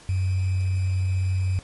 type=tone with sample-and-hold; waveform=sine; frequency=93.4 Hz; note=F#2; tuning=17 cents sharp; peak=-20 dBFS; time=0.09-1.59 s; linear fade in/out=0 ms; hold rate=2450 Hz; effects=pink hiss -49 dBFS RMS until 1.63 s + MP3 48 kbps